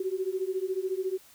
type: beating tone pair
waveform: sine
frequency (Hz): 370 / 384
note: F#4 / G4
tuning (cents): 0 / -36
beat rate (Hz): 14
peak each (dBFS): -31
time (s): 0-1.18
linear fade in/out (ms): 5
effects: white hiss -56 dBFS RMS until 1.34 s